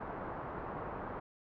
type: low-pass noise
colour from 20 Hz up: white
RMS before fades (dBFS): -42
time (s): 0-1.2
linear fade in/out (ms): 10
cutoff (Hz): 1200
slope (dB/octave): 24
effects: none